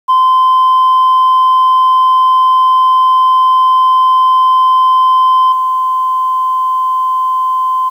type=tone with level steps; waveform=sine; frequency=1032 Hz; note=C6; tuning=24 cents flat; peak=-3 / -9 dBFS; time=0.08-7.9 s; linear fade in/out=20 ms; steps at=5.52 s; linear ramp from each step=5 ms; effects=tanh soft clip ceiling -4 dBFS + 7-bit